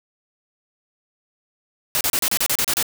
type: noise bursts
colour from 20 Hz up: white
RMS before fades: -20 dBFS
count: 10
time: 1.95-2.827 s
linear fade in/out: 0 ms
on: 58 ms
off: 33 ms
effects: none